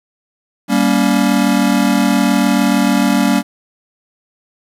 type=chord; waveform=square; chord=G diminished; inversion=none; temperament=just; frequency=196 / 235.2 / 282.2 Hz; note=G3 / Bb3 / Db4; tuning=0 / +16 / +31 cents; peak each=-16 dBFS; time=0.68-3.43 s; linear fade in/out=50 ms; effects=resampled to 32000 Hz + 7-bit